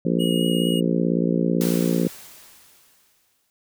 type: harmonic tone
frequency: 58 Hz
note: A#1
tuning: 8 cents flat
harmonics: 3 / 4 / 5 / 6 / 7 / 8 / 9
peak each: -22 / -24 / -26 / -28 / -29 / -30 / -31 dBFS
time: 0.05-2.08 s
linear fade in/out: 5 ms
type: tone with vibrato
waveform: square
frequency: 2886 Hz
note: F#7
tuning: 44 cents flat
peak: -28 dBFS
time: 0.19-0.81 s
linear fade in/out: 20 ms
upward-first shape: sine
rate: 4.6 Hz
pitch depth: 10 cents each way
type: noise with exponential decay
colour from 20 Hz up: white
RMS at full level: -30 dBFS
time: 1.61-3.5 s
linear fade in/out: 0 ms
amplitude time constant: 410 ms
effects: none